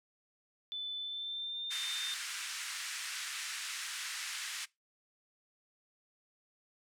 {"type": "tone with pitch glide", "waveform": "sine", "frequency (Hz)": [3509, 3610], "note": ["A7", "A7"], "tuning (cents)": [-5, 44], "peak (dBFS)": -37, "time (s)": [0.72, 2.14], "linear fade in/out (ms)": 0, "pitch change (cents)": 49, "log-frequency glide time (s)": [0.98, 1.65]}
{"type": "band-pass noise", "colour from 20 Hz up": "pink", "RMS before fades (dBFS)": -41, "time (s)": [1.7, 4.66], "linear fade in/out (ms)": 20, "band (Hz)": [1500, 9700], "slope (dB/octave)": 24}
{"effects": ["noise-tail reverb RT60 0.2 s tail -22 dB re dry"]}